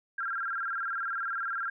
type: tone with vibrato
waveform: sine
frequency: 1480 Hz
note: F#6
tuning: in tune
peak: -30 dBFS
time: 0.18-1.7 s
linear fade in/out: 5 ms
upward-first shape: square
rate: 20 Hz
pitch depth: 140 cents each way
effects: none